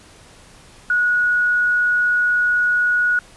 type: tone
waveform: sine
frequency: 1458 Hz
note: F#6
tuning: 26 cents flat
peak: -14 dBFS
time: 0.9-3.19 s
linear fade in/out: 2 ms
effects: pink hiss -46 dBFS RMS until 3.36 s + resampled to 24000 Hz